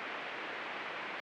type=low-pass noise; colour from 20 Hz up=white; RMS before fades=-41 dBFS; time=0-1.2 s; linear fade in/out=0 ms; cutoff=2500 Hz; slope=24 dB/octave; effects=high-pass 300 Hz 12 dB/octave